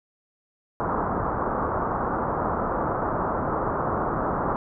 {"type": "low-pass noise", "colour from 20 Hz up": "white", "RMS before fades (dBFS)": -26, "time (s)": [0.8, 4.56], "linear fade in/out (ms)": 0, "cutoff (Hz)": 1300, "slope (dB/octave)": 48, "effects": []}